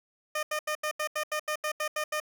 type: tone bursts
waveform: 15% pulse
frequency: 609 Hz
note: D#5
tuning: 37 cents flat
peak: -22 dBFS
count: 12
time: 0.35-2.201 s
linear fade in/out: 5 ms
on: 80 ms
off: 81 ms
effects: none